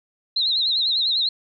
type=tone with vibrato; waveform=sine; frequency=3935 Hz; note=B7; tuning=7 cents flat; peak=-18 dBFS; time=0.36-1.29 s; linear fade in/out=5 ms; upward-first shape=triangle; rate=10 Hz; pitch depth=150 cents each way; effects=none